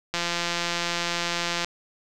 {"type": "click train", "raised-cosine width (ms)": 0.2, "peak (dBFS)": -9, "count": 260, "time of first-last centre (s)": [0.14, 1.646], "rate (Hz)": 172, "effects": []}